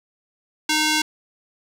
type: tone with band-pass filter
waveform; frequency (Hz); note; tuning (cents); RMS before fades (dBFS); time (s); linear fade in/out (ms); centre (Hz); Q
square; 308; D#4; -17; -20; 0.69-1.02; 5; 4300; 0.7
effects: none